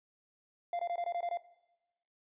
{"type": "tone bursts", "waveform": "triangle", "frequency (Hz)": 695, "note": "F5", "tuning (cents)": -9, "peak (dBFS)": -30, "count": 8, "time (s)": [0.73, 1.373], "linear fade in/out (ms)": 2, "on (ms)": 62, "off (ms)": 21, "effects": ["noise-tail reverb RT60 1.0 s tail -18 dB re dry", "resampled to 8000 Hz"]}